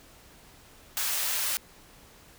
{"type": "high-pass noise", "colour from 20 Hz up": "white", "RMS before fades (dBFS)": -29, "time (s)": [0.97, 1.57], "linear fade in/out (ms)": 0, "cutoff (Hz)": 750, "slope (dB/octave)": 12, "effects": ["pink hiss -54 dBFS RMS until 2.38 s"]}